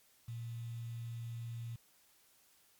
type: tone with quantisation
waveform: sine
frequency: 116.54 Hz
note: A#2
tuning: in tune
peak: -40 dBFS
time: 0.28-1.76 s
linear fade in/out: 5 ms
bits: 10
effects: white hiss -68 dBFS RMS until 2.79 s + MP3 96 kbps

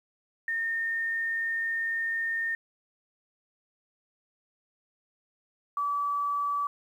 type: tone pair in turn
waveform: sine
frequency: 1826 / 1150.3 Hz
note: A#6 / D6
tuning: -36 / -36 cents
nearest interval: minor sixth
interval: 800 cents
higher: first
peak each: -27 / -26 dBFS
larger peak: second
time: 0.48-2.55 / 5.77-6.67 s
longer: first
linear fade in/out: 2 ms
effects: 10-bit

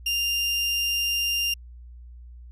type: tone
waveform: 30% pulse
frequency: 2794 Hz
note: F7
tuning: in tune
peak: -20 dBFS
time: 0.06-1.54 s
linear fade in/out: 5 ms
effects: added 60 Hz sine -41 dBFS peak until 2.51 s + resampled to 32000 Hz

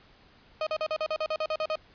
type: tone bursts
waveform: 35% pulse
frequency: 624 Hz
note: D#5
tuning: 5 cents sharp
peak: -25 dBFS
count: 12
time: 0.61-1.756 s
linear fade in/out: 2 ms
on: 57 ms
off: 42 ms
effects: pink hiss -58 dBFS RMS until 1.94 s + resampled to 11025 Hz

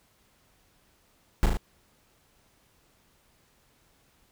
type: noise with echo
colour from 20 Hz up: brown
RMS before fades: -19 dBFS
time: 1.43-1.46 s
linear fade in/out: 0 ms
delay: 37 ms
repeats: 3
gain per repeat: -3 dB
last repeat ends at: 1.571 s
effects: pink hiss -65 dBFS RMS until 4.31 s

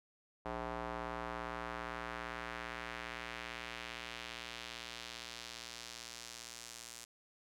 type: tone with band-pass filter sweep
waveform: square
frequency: 58.8 Hz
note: A#1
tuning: 16 cents sharp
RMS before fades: -45 dBFS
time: 0.45-7.05 s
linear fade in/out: 10 ms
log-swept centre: 840 to 7500 Hz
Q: 1.2
effects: none

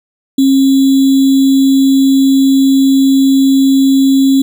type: tone with sample-and-hold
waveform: sine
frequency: 270 Hz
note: C#4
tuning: 45 cents flat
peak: -5 dBFS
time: 0.38-4.42 s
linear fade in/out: 5 ms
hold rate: 3675 Hz
effects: none

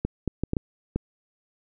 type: clicks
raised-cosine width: 3 ms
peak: -12 dBFS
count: 6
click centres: 0.05 / 0.277 / 0.436 / 0.534 / 0.568 / 0.96 s
effects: none

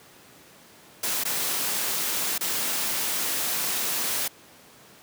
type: noise with dropouts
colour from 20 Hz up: white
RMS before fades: -27 dBFS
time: 1.03-4.28 s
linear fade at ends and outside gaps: 5 ms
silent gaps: 1.238-1.251 / 2.381-2.408 s
effects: pink hiss -51 dBFS RMS until 5.02 s + high-pass 150 Hz 12 dB/octave

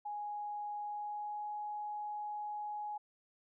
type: tone with pitch glide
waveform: sine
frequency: 830.6 to 836.9 Hz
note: G#5 to G#5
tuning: 0 to +13 cents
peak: -38 dBFS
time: 0.05-2.98 s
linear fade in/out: 10 ms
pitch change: +13 cents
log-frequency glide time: 0.82-1.47 s
effects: none

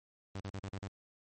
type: tone bursts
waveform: sawtooth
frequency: 98 Hz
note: G2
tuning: in tune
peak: -35 dBFS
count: 6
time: 0.35-0.881 s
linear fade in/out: 5 ms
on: 56 ms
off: 39 ms
effects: MP3 32 kbps

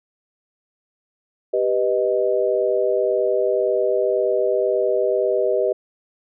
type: chord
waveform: sine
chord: G augmented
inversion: none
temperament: equal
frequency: 392 / 493.9 / 622.3 Hz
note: G4 / B4 / D#5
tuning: 0 / 0 / 0 cents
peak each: -21 dBFS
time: 1.53-5.73 s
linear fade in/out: 10 ms
effects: none

